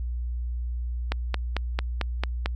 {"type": "click train", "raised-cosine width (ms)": 0.3, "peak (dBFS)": -10, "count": 7, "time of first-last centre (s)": [1.12, 2.459], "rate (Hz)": 4.48, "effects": ["added 60 Hz sine -27 dBFS peak until 2.55 s"]}